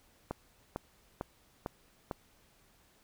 click train, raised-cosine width 1 ms, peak -21 dBFS, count 5, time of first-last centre 0.31-2.112 s, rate 2.22 Hz, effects pink hiss -66 dBFS RMS until 3.03 s

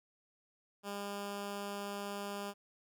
10% pulse tone, 201.8 Hz, G#3, 49 cents flat, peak -31 dBFS, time 0.83-2.54 s, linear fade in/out 50 ms, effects none

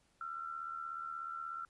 sine tone with amplitude modulation, 1353 Hz, E6, 45 cents sharp, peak -37 dBFS, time 0.21-1.65 s, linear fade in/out 2 ms, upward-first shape sine, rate 76.6 Hz, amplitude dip 65%, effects pink hiss -73 dBFS RMS until 1.69 s + resampled to 24000 Hz

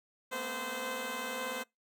10% pulse tone cluster, 218.4 / 239.9 / 258.9 / 516 Hz, A3 / A#3 / C4 / C5, -13 / +50 / -18 / -24 cents, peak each -38 / -35 / -38 / -29 dBFS, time 0.31-1.64 s, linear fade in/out 20 ms, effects noise-tail reverb RT60 0.2 s tail -26 dB re dry

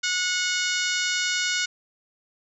harmonic tone, 730 Hz, F#5, 24 cents flat, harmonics 2 / 3 / 4 / 5 / 6 / 7 / 8 / 9 / 10, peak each -28 / -30 / -31 / -32 / -33 / -33 / -34 / -35 / -35 dBFS, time 0.03-1.66 s, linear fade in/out 10 ms, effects none

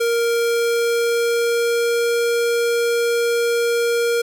square tone with pitch glide, 467.1 to 470.1 Hz, A#4 to A#4, +3 to +15 cents, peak -17 dBFS, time 0-4.22 s, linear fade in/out 10 ms, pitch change +12 cents, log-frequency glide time 0.28-2.16 s, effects none

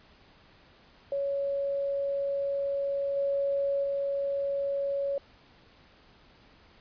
sine tone with level steps, 558 Hz, C#5, 11 cents sharp, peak -27 / -25 / -27 dBFS, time 1.12-5.18 s, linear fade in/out 2 ms, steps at 3.16 / 3.83 s, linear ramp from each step 10 ms, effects pink hiss -58 dBFS RMS until 6.8 s + resampled to 11025 Hz

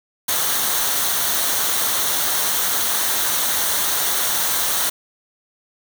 white noise with comb filter, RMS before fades -20 dBFS, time 0.28-4.9 s, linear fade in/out 10 ms, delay 0.4 ms, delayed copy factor -0.5, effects none

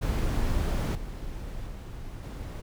brown noise with level steps, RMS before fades -26 / -37 / -39 / -36 dBFS, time 0.01-2.62 s, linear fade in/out 20 ms, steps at 0.95 / 1.67 / 2.23 s, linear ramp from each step 2 ms, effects none

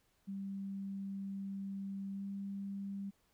sine tone with pitch glide, 196 to 197.82 Hz, G3 to G3, 0 to +16 cents, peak -39 dBFS, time 0.27-3.11 s, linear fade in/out 20 ms, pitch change +16 cents, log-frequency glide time 2.13-2.23 s, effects pink hiss -75 dBFS RMS until 3.33 s

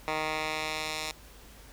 10% pulse tone with band-pass filter sweep, 155.56 Hz, D#3, in tune, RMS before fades -33 dBFS, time 0.08-1.11 s, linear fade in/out 0 ms, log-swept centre 1600 to 4800 Hz, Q 0.8, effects added 50 Hz sine -53 dBFS peak until 1.72 s + pink hiss -53 dBFS RMS until 1.72 s

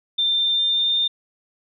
sine tone with pitch glide, 3584 to 3615 Hz, A7 to A7, +31 to +46 cents, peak -17 dBFS, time 0.18-1.08 s, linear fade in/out 10 ms, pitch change +15 cents, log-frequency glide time 0.34-0.93 s, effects none

